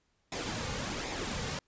pink noise with flanger, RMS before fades -36 dBFS, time 0.32-1.59 s, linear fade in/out 2 ms, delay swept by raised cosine 0.66 to 3.06 ms, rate 1.3 Hz, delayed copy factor -0.5, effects pink hiss -75 dBFS RMS until 1.67 s + resampled to 16000 Hz

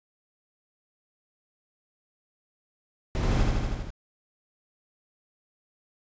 brown noise with echo, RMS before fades -26 dBFS, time 3.15-3.43 s, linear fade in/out 0 ms, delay 79 ms, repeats 6, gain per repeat -2 dB, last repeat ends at 3.904 s, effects resampled to 16000 Hz

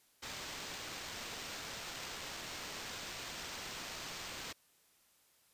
blue noise with sample-and-hold, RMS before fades -45 dBFS, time 0.22-4.53 s, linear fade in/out 10 ms, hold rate 11025 Hz, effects white hiss -70 dBFS RMS until 5.53 s + resampled to 32000 Hz

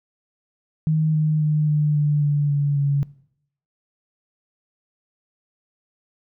sine tone with pitch steps, 156.5 / 154.26 / 152.04 / 149.86 / 147.72 / 145.6 / 143.51 / 141.45 Hz, D#3 / D#3 / D#3 / D3 / D3 / D3 / D3 / C#3, +10 / -15 / -40 / +35 / +10 / -15 / -40 / +35 cents, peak -16 dBFS, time 0.87-3.03 s, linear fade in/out 0 ms, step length 270 ms, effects noise-tail reverb RT60 0.7 s tail -21 dB re dry

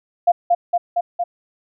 sine tone with echo, 698.5 Hz, F5, in tune, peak -9 dBFS, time 0.27-0.32 s, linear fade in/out 10 ms, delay 230 ms, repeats 4, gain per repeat -2 dB, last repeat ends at 1.24 s, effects none

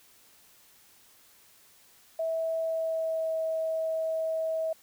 sine tone with pitch glide, 651 to 643.5 Hz, E5 to E5, -22 to -42 cents, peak -27 dBFS, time 2.19-4.73 s, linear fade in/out 5 ms, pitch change -20 cents, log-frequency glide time 2.57-3.37 s, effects white hiss -59 dBFS RMS until 4.82 s

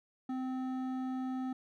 sine tone with hard clipping, 258.6 Hz, C4, 20 cents flat, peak -36 dBFS, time 0.29-1.53 s, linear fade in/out 5 ms, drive 10 dB, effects none

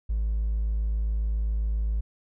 triangle tone with hard clipping, 53.7 Hz, A1, 41 cents flat, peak -23 dBFS, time 0.09-2.01 s, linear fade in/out 10 ms, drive 2 dB, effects none

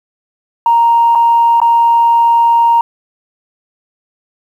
sine tone with dropouts, 932.3 Hz, A#5, in tune, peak -5 dBFS, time 0.66-2.81 s, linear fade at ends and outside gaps 2 ms, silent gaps 1.151-1.155 / 1.602-1.616 s, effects tanh soft clip ceiling -1 dBFS + 7-bit

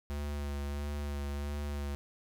square tone with vibrato, 72 Hz, D2, 34 cents flat, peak -35 dBFS, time 0.1-1.95 s, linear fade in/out 0 ms, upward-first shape sine, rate 1.5 Hz, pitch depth 22 cents each way, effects none

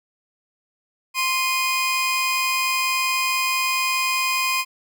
sawtooth tone pair together, 1046.5 / 2470 Hz, C6 / D#7, 0 / -13 cents, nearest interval octave + minor third, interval 1487 cents, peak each -19 dBFS, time 1.14-4.65 s, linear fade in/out 50 ms, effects none

